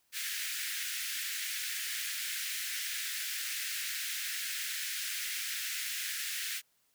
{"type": "high-pass noise", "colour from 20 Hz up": "pink", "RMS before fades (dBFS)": -37, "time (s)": [0.12, 6.62], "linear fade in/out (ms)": 50, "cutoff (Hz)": 1600, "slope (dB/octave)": 48, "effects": ["white hiss -73 dBFS RMS until 6.94 s"]}